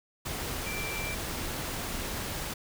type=tone in noise; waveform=sine; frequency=2349 Hz; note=D7; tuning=in tune; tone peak=-36 dBFS; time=0.66-1.15 s; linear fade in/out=10 ms; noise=pink; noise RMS=-35 dBFS; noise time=0.25-2.54 s; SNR=-4 dB; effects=none